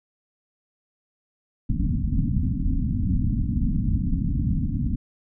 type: low-pass noise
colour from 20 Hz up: pink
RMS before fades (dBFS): -23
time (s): 1.69-4.96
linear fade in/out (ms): 10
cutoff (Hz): 280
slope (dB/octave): 96
effects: none